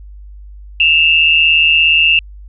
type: tone pair together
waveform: sine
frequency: 2642 / 2799 Hz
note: E7 / F7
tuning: +3 / +3 cents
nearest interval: minor second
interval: 100 cents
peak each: -10 dBFS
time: 0.8-2.19 s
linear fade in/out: 2 ms
effects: added 50 Hz sine -31 dBFS peak until 2.48 s